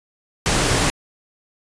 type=noise; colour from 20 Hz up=pink; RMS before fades=-18 dBFS; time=0.46-0.9 s; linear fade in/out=0 ms; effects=resampled to 22050 Hz